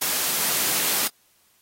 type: high-pass noise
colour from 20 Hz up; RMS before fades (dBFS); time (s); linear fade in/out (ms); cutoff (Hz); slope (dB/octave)
white; -23; 0.01-1.08; 10; 150; 12
effects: white hiss -62 dBFS RMS until 1.61 s + AAC 48 kbps